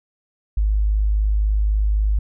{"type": "tone", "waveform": "sine", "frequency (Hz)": 51.9, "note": "G#1", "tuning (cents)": 0, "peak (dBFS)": -15, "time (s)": [0.57, 2.19], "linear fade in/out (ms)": 5, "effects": []}